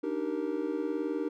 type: chord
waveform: triangle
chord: Eb major seventh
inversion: third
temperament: just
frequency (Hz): 291.7 / 311.1 / 388.9 / 466.7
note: D4 / Eb4 / G4 / Bb4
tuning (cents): -12 / 0 / -14 / +2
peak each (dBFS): -34 / -32 / -34 / -34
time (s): 0.03-1.29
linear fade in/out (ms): 10
effects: none